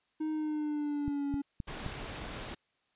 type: tone with pitch glide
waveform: triangle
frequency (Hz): 311.1 to 282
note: D#4 to C#4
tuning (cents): 0 to +30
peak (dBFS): -29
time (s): 0.2-1.42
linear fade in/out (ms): 10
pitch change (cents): -170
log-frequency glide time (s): 0.31-1.27
type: click train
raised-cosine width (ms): 5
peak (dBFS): -24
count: 4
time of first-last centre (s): 1.08-1.863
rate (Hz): 3.83
type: noise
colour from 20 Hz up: pink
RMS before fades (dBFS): -41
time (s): 1.67-2.55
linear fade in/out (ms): 10
effects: white hiss -75 dBFS RMS until 2.95 s + resampled to 8000 Hz